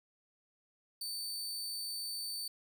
sawtooth tone, 4553 Hz, C#8, 45 cents sharp, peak -35 dBFS, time 1.01-2.48 s, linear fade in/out 5 ms, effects 11-bit

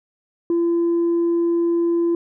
sine tone, 340 Hz, F4, 46 cents flat, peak -14 dBFS, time 0.5-2.15 s, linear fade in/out 2 ms, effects tanh soft clip ceiling -14 dBFS

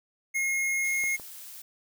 square tone, 2153 Hz, C7, 49 cents sharp, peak -26 dBFS, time 0.34-1.17 s, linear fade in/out 20 ms
blue noise, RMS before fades -44 dBFS, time 0.84-1.62 s, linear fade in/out 5 ms
clicks, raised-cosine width 1 ms, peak -31 dBFS, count 2, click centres 1.039 / 1.198 s
effects none

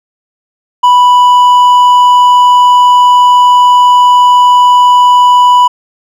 triangle tone with hard clipping, 987 Hz, B5, 1 cent flat, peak -3 dBFS, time 0.83-5.68 s, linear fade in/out 10 ms, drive 7 dB, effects none

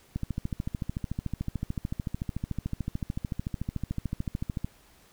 click train, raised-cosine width 5 ms, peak -18 dBFS, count 62, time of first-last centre 0.16-4.645 s, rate 13.6 Hz, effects pink hiss -59 dBFS RMS until 5.12 s

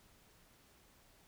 silence, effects pink hiss -66 dBFS RMS until 1.27 s

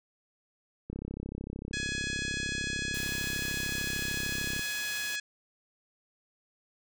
click train, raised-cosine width 3 ms, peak -25 dBFS, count 124, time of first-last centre 0.9-4.594 s, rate 33.3 Hz
harmonic tone, 840 Hz, G#5, 19 cents sharp, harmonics 2 / 3 / 4 / 5 / 6 / 7 / 8 / 9 / 10, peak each -35 / -39 / -41 / -43 / -45 / -46 / -47 / -48 / -49 dBFS, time 1.73-5.2 s, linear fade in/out 5 ms
white noise, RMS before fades -42 dBFS, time 2.94-5.16 s, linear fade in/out 5 ms
effects none

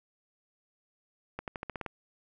accelerating click train, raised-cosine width 0.5 ms, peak -21 dBFS, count 8, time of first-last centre 1.39-1.863 s, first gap 88 ms, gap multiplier 0.91, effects none

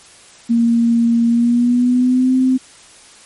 sine tone with pitch glide, 233.1 to 258.6 Hz, A#3 to C4, 0 to -20 cents, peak -10 dBFS, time 0.49-2.58 s, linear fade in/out 20 ms, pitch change +180 cents, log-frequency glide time 1.27-2.35 s, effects white hiss -43 dBFS RMS until 3.25 s + MP3 48 kbps

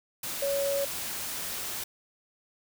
sine tone in noise, 559 Hz, C#5, 14 cents sharp, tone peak -26 dBFS, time 0.42-0.85 s, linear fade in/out 5 ms, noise white, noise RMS -35 dBFS, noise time 0.23-1.84 s, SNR +6 dB, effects none

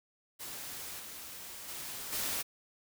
white noise with level steps, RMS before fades -43 / -46 / -42 / -35 dBFS, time 0.39-2.43 s, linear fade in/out 20 ms, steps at 0.99 / 1.68 / 2.12 s, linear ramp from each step 10 ms, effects none

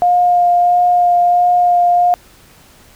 sine tone with vibrato, 708 Hz, F5, 23 cents sharp, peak -8 dBFS, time 0.02-2.14 s, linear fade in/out 0 ms, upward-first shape sine, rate 1.5 Hz, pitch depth 11 cents each way, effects pink hiss -45 dBFS RMS until 2.95 s

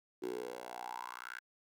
10% pulse tone with high-pass filter sweep, 61 Hz, B1, 21 cents flat, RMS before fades -44 dBFS, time 0.22-1.4 s, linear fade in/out 10 ms, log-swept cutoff 350 to 1600 Hz, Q 6.1, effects none

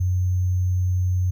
sine tone with sample-and-hold, 91.1 Hz, F#2, 26 cents flat, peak -18 dBFS, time 0-1.31 s, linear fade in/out 10 ms, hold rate 6300 Hz, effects none

